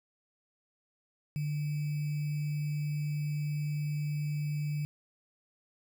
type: tone with sample-and-hold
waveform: sine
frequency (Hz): 148.4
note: D3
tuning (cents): +18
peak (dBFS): -30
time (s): 1.36-4.85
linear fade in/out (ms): 0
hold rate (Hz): 2450
effects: none